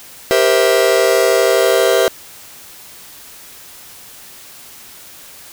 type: chord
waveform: 45% pulse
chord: C dominant seventh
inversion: second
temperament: just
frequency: 392.4 / 470.9 / 523.3 / 654.1 Hz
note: G4 / Bb4 / C5 / E5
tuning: +2 / +18 / 0 / -14 cents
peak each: -16 dBFS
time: 0.31-2.08 s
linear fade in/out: 0 ms
effects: white hiss -38 dBFS RMS until 5.52 s